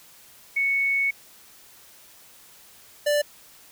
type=tone pair in turn; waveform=sine / square; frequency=2215 / 587.8 Hz; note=C#7 / D5; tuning=-2 / +1 cents; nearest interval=octave + major seventh; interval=2297 cents; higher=first; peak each=-20 dBFS; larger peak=neither; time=0.56-1.11 / 3.06-3.22 s; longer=first; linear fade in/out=10 ms; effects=white hiss -51 dBFS RMS until 3.71 s